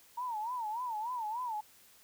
sine tone with vibrato, 923 Hz, A#5, 17 cents flat, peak -34 dBFS, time 0.17-1.61 s, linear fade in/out 10 ms, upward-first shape sine, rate 3.4 Hz, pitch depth 160 cents each way, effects white hiss -61 dBFS RMS until 2.03 s

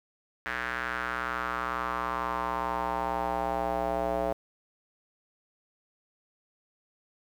square tone with band-pass filter sweep, 61.1 Hz, B1, 18 cents flat, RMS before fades -31 dBFS, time 0.46-4.33 s, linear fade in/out 0 ms, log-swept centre 1700 to 640 Hz, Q 3.4, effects 9-bit

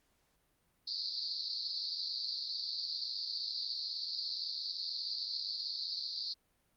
pink band-pass noise, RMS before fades -38 dBFS, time 0.87-6.34 s, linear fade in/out 5 ms, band 4200 to 4800 Hz, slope 96 dB/octave, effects pink hiss -75 dBFS RMS until 6.76 s + Opus 48 kbps

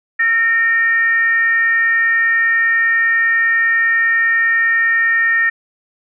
sine tone with frequency modulation, 1835 Hz, A#6, 28 cents flat, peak -11 dBFS, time 0.19-5.5 s, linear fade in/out 10 ms, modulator 495 Hz, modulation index 0.36, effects none

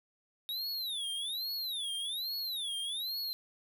square tone with vibrato, 3729 Hz, A#7, in tune, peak -35 dBFS, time 0.49-3.33 s, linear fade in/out 0 ms, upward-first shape sine, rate 1.2 Hz, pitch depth 270 cents each way, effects none

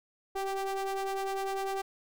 square ring-modulated tone, 196 Hz, G3, in tune, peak -29 dBFS, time 0.35-1.82 s, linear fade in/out 10 ms, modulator 583 Hz, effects none

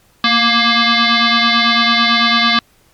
sine tone with frequency modulation, 1168 Hz, D6, 10 cents flat, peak -9 dBFS, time 0.24-2.59 s, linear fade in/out 2 ms, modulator 469 Hz, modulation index 6.8, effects pink hiss -53 dBFS RMS until 2.93 s + MP3 96 kbps

